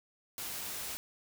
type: noise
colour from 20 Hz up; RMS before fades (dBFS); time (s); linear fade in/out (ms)
white; -40; 0.38-0.97; 0
effects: none